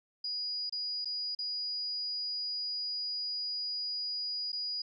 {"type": "tone with dropouts", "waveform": "sine", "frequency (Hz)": 4900, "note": "D#8", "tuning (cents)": -27, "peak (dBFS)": -33, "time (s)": [0.24, 4.82], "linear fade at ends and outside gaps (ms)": 5, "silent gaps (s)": [[0.696, 0.724], [1.047, 1.055], [1.35, 1.388], [4.52, 4.528]], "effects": []}